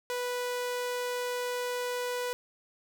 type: tone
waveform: sawtooth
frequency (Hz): 492.6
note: B4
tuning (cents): -5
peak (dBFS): -27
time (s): 0.1-2.33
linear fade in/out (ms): 0
effects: none